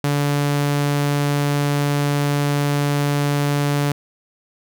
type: tone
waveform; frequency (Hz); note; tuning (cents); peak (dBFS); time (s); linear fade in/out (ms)
sawtooth; 144.1; D3; -33; -13; 0.04-3.92; 2
effects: none